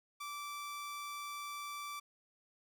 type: tone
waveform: sawtooth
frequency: 1165 Hz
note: D6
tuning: 14 cents flat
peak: -38 dBFS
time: 0.2-2 s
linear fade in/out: 10 ms
effects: none